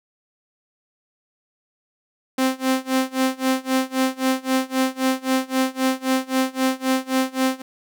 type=tone with tremolo; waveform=sawtooth; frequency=261.6 Hz; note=C4; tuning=in tune; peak=-12 dBFS; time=2.38-7.62 s; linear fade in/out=5 ms; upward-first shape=sine; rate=3.8 Hz; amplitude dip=95%; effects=none